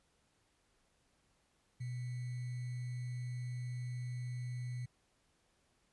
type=tone with sample-and-hold; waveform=sine; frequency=123.47 Hz; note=B2; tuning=in tune; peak=-38 dBFS; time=1.8-4.86 s; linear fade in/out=10 ms; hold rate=2100 Hz; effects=pink hiss -75 dBFS RMS until 5.92 s + resampled to 24000 Hz